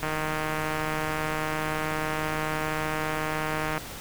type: click train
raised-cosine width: 0.5 ms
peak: -14 dBFS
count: 582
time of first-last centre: 0.03-3.778 s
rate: 155 Hz
effects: pink hiss -39 dBFS RMS until 4 s